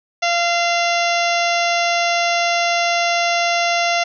harmonic tone, 689 Hz, F5, 24 cents flat, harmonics 1 / 2 / 3 / 4 / 5 / 6 / 7 / 8 / 9, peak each -18 / -25 / -22 / -24 / -28 / -31 / -31 / -29 / -30 dBFS, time 0.22-4.04 s, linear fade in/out 10 ms, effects none

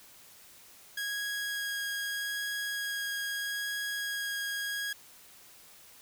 sawtooth tone with vibrato, 1647 Hz, G#6, 15 cents flat, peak -29 dBFS, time 0.97-4.93 s, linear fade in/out 5 ms, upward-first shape sine, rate 0.79 Hz, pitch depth 8 cents each way, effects white hiss -55 dBFS RMS until 6.01 s

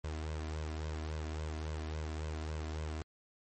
sawtooth tone with flanger, 77.78 Hz, D#2, in tune, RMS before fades -39 dBFS, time 0.04-3.02 s, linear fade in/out 0 ms, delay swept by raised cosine 1.9 to 3 ms, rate 3.6 Hz, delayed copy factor +0.65, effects MP3 32 kbps

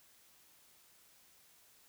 silence, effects white hiss -65 dBFS RMS until 1.88 s

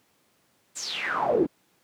brown noise with band-pass filter sweep, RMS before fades -26 dBFS, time 0.75-1.47 s, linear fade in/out 20 ms, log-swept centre 8100 to 280 Hz, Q 7.8, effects pink hiss -66 dBFS RMS until 1.83 s + high-pass 150 Hz 12 dB/octave

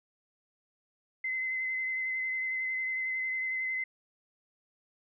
sine tone with vibrato, 2052 Hz, C7, 34 cents flat, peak -30 dBFS, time 1.24-3.84 s, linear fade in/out 5 ms, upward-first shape sine, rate 11 Hz, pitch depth 18 cents each way, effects none

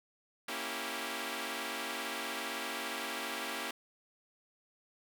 5% pulse chord, A# diminished seventh, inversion none, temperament equal, 233.1 / 277.2 / 329.6 / 392 Hz, A#3 / C#4 / E4 / G4, 0 / 0 / 0 / 0 cents, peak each -31 dBFS, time 0.48-3.71 s, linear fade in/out 5 ms, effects none

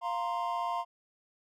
triangle chord, F suspended fourth, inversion none, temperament just, 698.5 / 931.3 / 1047.7 Hz, F5 / Bb5 / C6, 0 / -2 / +2 cents, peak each -33 dBFS, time 0.01-0.85 s, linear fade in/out 50 ms, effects none

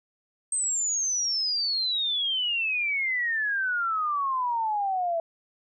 sine exponential sweep, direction down, 8400 to 656 Hz, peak -24 dBFS, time 0.52-5.2 s, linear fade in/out 2 ms, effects none

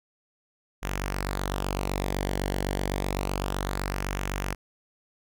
sawtooth tone with flanger, 47.89 Hz, G1, 40 cents flat, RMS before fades -30 dBFS, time 0.82-4.55 s, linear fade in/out 20 ms, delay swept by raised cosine 0.23 to 0.8 ms, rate 0.29 Hz, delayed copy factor -0.55, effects none

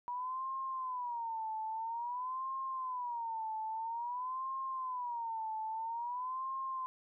sine tone with vibrato, 965 Hz, B5, 40 cents flat, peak -36 dBFS, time 0.08-6.86 s, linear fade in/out 0 ms, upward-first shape sine, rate 0.5 Hz, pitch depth 170 cents each way, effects none

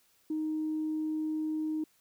sine tone, 311.1 Hz, D#4, in tune, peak -29 dBFS, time 0.3-1.84 s, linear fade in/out 5 ms, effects tanh soft clip ceiling -25 dBFS + white hiss -68 dBFS RMS until 2 s

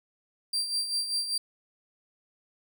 35% pulse tone with tremolo, 4712 Hz, D8, 5 cents sharp, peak -24 dBFS, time 0.53-1.38 s, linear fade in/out 5 ms, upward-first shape sine, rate 5.1 Hz, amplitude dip 60%, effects none

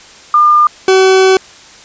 sine / 40% pulse tone pair in turn, 1204 / 379.2 Hz, D6 / F#4, +43 / +43 cents, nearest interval octave + minor sixth, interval 2000 cents, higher first, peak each -4 dBFS, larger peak neither, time 0.34-0.67 / 0.88-1.37 s, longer second, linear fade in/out 2 ms, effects white hiss -37 dBFS RMS until 1.84 s + resampled to 16000 Hz

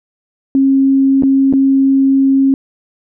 sine tone with dropouts, 270.4 Hz, C#4, 43 cents flat, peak -7 dBFS, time 0.55-2.54 s, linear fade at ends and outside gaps 1 ms, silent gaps 1.224-1.234 / 1.527-1.536 s, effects none

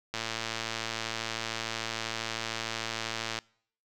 click train, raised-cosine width 0.2 ms, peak -15 dBFS, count 368, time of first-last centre 0.14-3.388 s, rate 113 Hz, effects noise-tail reverb RT60 0.6 s tail -25 dB re dry

